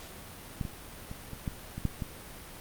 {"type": "clicks", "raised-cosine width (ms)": 5, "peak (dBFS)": [-19, -23, -28, -28, -19, -25, -15, -21], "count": 8, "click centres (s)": [0.612, 0.652, 1.114, 1.333, 1.478, 1.78, 1.853, 2.022], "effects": ["pink hiss -46 dBFS RMS until 2.6 s", "Opus 48 kbps"]}